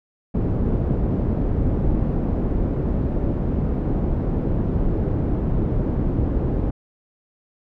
pink low-pass noise, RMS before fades -21 dBFS, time 0.34-6.71 s, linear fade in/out 10 ms, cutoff 370 Hz, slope 12 dB/octave, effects none

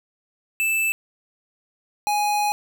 square tone pair in turn, 2639 / 831.2 Hz, E7 / G#5, +1 / +1 cents, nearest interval octave + minor sixth, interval 2000 cents, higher first, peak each -20 dBFS, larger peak neither, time 0.6-0.92 / 2.07-2.52 s, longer second, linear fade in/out 0 ms, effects none

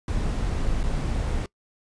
brown noise with dropouts, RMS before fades -25 dBFS, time 0.08-1.46 s, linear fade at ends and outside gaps 2 ms, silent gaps 0.832-0.837 s, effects noise-tail reverb RT60 0.1 s tail -22 dB re dry + resampled to 22050 Hz

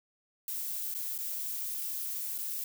violet noise with dropouts, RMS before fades -36 dBFS, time 0.48-2.64 s, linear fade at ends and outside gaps 1 ms, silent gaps 0.941-0.949 / 1.179-1.187 / 2.38-2.386 s, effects none

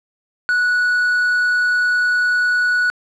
triangle tone with quantisation, 1471 Hz, F#6, 11 cents flat, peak -12 dBFS, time 0.49-2.9 s, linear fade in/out 0 ms, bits 6, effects low-pass 7000 Hz 12 dB/octave

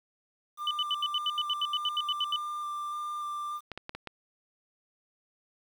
triangle tone with vibrato, 1191 Hz, D6, 24 cents sharp, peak -31 dBFS, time 0.57-3.61 s, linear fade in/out 50 ms, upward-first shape square, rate 1.7 Hz, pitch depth 9 cents each way
sine tone bursts, 3000 Hz, F#7, 23 cents sharp, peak -26 dBFS, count 15, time 0.67-2.361 s, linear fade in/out 2 ms, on 39 ms, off 79 ms
clicks, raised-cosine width 0.3 ms, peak -22 dBFS, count 5, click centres 3.717 / 3.776 / 3.894 / 3.95 / 4.073 s
effects 9-bit

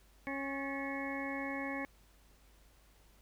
harmonic tone with a mistuned harmonic, 274.5 Hz, C#4, 17 cents flat, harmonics 1 / 2 / 3 / 4 / 6 / 7 / 8, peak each -40 / -44 / -46 / -47 / -46 / -48 / -43 dBFS, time 0.27-1.85 s, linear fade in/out 0 ms, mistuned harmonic 6, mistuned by +75 cents, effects added 50 Hz sine -63 dBFS peak until 3.21 s + pink hiss -67 dBFS RMS until 3.21 s

